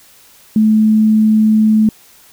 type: tone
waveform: sine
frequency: 216.7 Hz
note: A3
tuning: 26 cents flat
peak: -7 dBFS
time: 0.56-1.89 s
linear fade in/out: 2 ms
effects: white hiss -45 dBFS RMS until 2.32 s